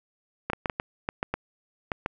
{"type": "clicks", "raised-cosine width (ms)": 0.5, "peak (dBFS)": -12, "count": 10, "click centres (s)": [0.5, 0.533, 0.658, 0.698, 0.799, 1.089, 1.229, 1.34, 1.918, 2.061], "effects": []}